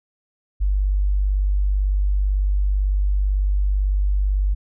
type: tone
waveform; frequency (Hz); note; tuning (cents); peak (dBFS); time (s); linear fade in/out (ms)
sine; 49; G1; 0; -16; 0.6-4.55; 20
effects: none